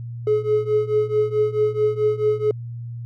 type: tone with tremolo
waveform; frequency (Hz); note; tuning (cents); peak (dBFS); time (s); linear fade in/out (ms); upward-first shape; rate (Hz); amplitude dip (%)
triangle; 425.5; G#4; +42; -10; 0.27-2.51; 2; triangle; 4.6; 95
effects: tanh soft clip ceiling -11 dBFS + added 118 Hz sine -29 dBFS peak until 3.05 s